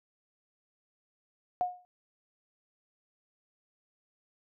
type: tone with exponential decay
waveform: sine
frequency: 721 Hz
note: F#5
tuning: 45 cents flat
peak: -23 dBFS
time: 1.61-1.85 s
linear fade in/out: 0 ms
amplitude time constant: 51 ms
effects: none